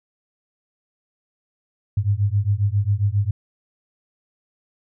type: beating tone pair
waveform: sine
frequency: 98.2 / 105.6 Hz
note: G2 / G#2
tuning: +4 / +29 cents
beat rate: 7.4 Hz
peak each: -20 dBFS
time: 1.97-3.31 s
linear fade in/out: 5 ms
effects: none